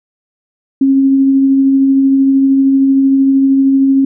sine tone with tremolo, 270.7 Hz, C#4, 41 cents flat, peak -5 dBFS, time 0.81-4.05 s, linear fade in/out 5 ms, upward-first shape triangle, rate 13 Hz, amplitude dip 25%, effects none

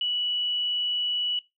sine tone, 2946 Hz, F#7, 8 cents flat, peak -24 dBFS, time 0.01-1.39 s, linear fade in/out 2 ms, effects noise-tail reverb RT60 0.2 s tail -19 dB re dry

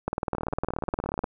two click trains, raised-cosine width 1 ms, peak -18 / -12 dBFS, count 16 / 24, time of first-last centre 0.35-1.238 / 0.08-1.242 s, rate 16.9 / 19.8 Hz, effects none

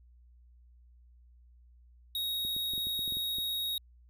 square tone, 3769 Hz, A#7, 18 cents sharp, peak -32 dBFS, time 2.15-3.78 s, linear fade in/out 2 ms
clicks, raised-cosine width 3 ms, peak -34 dBFS, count 10, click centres 2.45 / 2.565 / 2.736 / 2.779 / 2.87 / 2.992 / 3.078 / 3.123 / 3.17 / 3.385 s
effects added 60 Hz sine -56 dBFS peak until 4.09 s

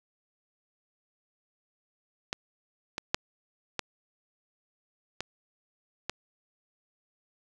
clicks, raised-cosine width 0.2 ms, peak -13 / -15 / -6 / -12 / -15 / -13 dBFS, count 6, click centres 2.329 / 2.981 / 3.145 / 3.793 / 5.206 / 6.096 s, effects none

